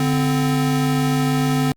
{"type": "tone pair together", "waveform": "square", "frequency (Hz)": [145.19, 258.7], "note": ["D3", "C4"], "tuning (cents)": [-19, -19], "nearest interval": "minor seventh", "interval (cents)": 1000, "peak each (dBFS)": -20, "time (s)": [0, 1.72], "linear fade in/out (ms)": 2, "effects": ["Opus 48 kbps"]}